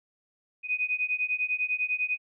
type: beating tone pair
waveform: sine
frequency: 2489 / 2499 Hz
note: D#7 / D#7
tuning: 0 / +7 cents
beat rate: 10 Hz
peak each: -29 dBFS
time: 0.63-2.18 s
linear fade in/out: 50 ms
effects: none